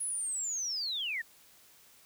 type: linear sweep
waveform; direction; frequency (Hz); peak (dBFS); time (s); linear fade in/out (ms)
sine; down; 10548 to 1741; -32; 0-1.22; 10
effects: white hiss -60 dBFS RMS until 2.05 s